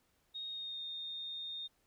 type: tone with pitch glide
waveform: sine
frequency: 3729 to 3669 Hz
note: A#7 to A#7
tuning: 0 to -28 cents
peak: -40 dBFS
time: 0.34-1.68 s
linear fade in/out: 20 ms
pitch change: -28 cents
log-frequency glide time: 0.48-0.82 s
effects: pink hiss -75 dBFS RMS until 1.86 s